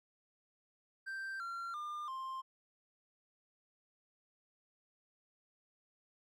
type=tone with pitch steps; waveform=triangle; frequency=1568 / 1372.9 / 1202.1 / 1052.6 Hz; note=G6 / F6 / D6 / C6; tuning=0 / -30 / +40 / +10 cents; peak=-38 dBFS; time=1.06-2.42 s; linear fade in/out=20 ms; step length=340 ms; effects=none